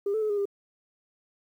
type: tone with pitch steps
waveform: sine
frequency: 401.6 / 438 / 428 / 410.2 / 401.1 Hz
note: G4 / A4 / A4 / G#4 / G4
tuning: +42 / -8 / -48 / -21 / +40 cents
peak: -23 dBFS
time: 0.06-0.455 s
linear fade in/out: 5 ms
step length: 79 ms
effects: tanh soft clip ceiling -21 dBFS + 10-bit